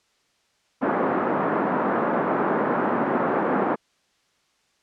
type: band-pass noise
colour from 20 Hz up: pink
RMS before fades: -23 dBFS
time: 0.81-3.76 s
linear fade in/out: 20 ms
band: 210 to 1400 Hz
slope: 24 dB/octave
effects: white hiss -66 dBFS RMS until 4.82 s + low-pass 6000 Hz 12 dB/octave